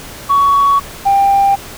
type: tone pair in turn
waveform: sine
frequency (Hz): 1121 / 792.7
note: C#6 / G5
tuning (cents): +19 / +19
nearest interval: tritone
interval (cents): 600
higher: first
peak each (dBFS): -6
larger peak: neither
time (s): 0.29-0.8 / 1.05-1.56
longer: neither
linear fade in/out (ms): 20
effects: tanh soft clip ceiling -4 dBFS + pink hiss -31 dBFS RMS until 1.77 s